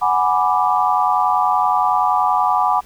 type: chord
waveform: sine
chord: G# half-diminished seventh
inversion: third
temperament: equal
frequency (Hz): 740 / 830.6 / 987.8 / 1174.7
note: F#5 / G#5 / B5 / D6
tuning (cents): 0 / 0 / 0 / 0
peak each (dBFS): -19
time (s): 0.01-2.81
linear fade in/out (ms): 20
effects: pink hiss -47 dBFS RMS until 2.85 s